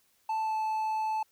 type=tone with pitch glide; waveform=triangle; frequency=880 to 872.4 Hz; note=A5 to A5; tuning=0 to -15 cents; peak=-26 dBFS; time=0.29-1.23 s; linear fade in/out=5 ms; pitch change=-15 cents; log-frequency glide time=0.4-0.56 s; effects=white hiss -69 dBFS RMS until 1.31 s